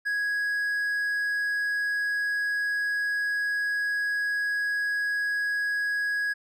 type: tone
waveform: triangle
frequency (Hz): 1661.2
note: G#6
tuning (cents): 0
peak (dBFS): -23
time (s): 0.05-6.34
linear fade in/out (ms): 20
effects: none